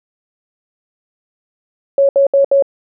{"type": "tone bursts", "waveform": "sine", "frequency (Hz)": 554, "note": "C#5", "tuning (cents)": -1, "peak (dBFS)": -7, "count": 4, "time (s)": [1.98, 2.624], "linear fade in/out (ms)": 2, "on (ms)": 110, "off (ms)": 68, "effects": []}